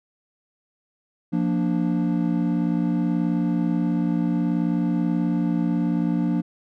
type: chord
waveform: triangle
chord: Bb major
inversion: second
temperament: equal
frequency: 174.61 / 233.1 / 293.7 Hz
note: F3 / Bb3 / D4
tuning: 0 / 0 / 0 cents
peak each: -21 / -23 / -23 dBFS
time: 1.32-6.42 s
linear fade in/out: 20 ms
effects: none